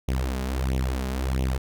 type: tone with flanger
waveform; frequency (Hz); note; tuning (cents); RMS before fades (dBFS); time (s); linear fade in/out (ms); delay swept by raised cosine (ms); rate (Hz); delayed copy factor
sawtooth; 65.1; C2; -8; -26; 0.08-1.58; 5; 0.31 to 4.91; 1.5; +0.8
effects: none